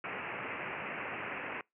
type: low-pass noise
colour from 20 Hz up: white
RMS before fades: -40 dBFS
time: 0.04-1.61 s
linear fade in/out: 2 ms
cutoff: 2700 Hz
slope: 96 dB/octave
effects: noise-tail reverb RT60 0.2 s tail -26 dB re dry + high-pass 150 Hz 12 dB/octave